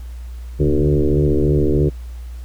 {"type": "tone with frequency modulation", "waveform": "sine", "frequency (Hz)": 146.6, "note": "D3", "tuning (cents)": -3, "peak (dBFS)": -12, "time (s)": [0.59, 1.9], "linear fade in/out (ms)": 20, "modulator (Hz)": 74.1, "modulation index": 4, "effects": ["added 60 Hz sine -28 dBFS peak until 2.44 s", "pink hiss -50 dBFS RMS until 2.44 s"]}